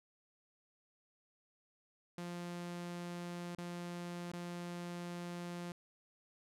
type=tone with dropouts; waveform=sawtooth; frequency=174.5 Hz; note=F3; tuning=1 cent flat; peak=-38 dBFS; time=2.18-5.72 s; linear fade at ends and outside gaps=2 ms; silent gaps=3.55-3.583 / 4.317-4.334 s; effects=low-pass 11000 Hz 12 dB/octave